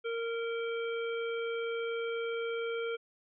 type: harmonic tone with a mistuned harmonic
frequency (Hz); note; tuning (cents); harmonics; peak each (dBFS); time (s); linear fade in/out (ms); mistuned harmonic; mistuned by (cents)
462.1; A#4; -15; 1 / 3 / 5 / 7; -33 / -41 / -44 / -47; 0.04-2.97; 20; 7; -33
effects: none